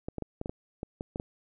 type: clicks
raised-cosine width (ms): 2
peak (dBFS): -21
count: 10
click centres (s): 0.085 / 0.183 / 0.223 / 0.414 / 0.459 / 0.495 / 0.831 / 1.009 / 1.159 / 1.199
effects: none